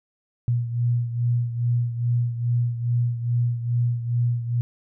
sine beating tone pair, 119.4 / 121.8 Hz, A#2 / B2, +42 / -24 cents, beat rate 2.4 Hz, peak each -21 / -27 dBFS, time 0.48-4.61 s, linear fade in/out 0 ms, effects none

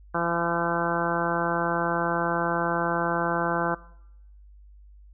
harmonic tone, 170 Hz, F3, 46 cents flat, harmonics 1 / 2 / 3 / 4 / 5 / 6 / 7 / 8 / 9, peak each -32 / -32 / -32 / -32 / -32 / -32 / -32 / -32 / -32 dBFS, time 0.14-3.75 s, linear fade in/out 10 ms, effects noise-tail reverb RT60 0.8 s tail -21 dB re dry + added 50 Hz sine -47 dBFS peak until 5.13 s

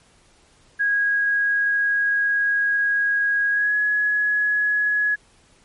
sine tone with pitch glide, 1647 to 1683.6 Hz, G#6 to G#6, -15 to +23 cents, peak -17 dBFS, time 0.79-5.16 s, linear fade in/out 20 ms, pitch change +38 cents, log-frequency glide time 3.5-3.76 s, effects pink hiss -56 dBFS RMS until 5.64 s + MP3 48 kbps

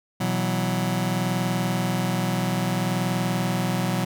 sawtooth chord, B suspended fourth, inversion none, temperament just, 123.47 / 164.63 / 185.21 Hz, B2 / E3 / F#3, 0 / -2 / +2 cents, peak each -23 / -24 / -21 dBFS, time 0.2-4.05 s, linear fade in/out 10 ms, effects none

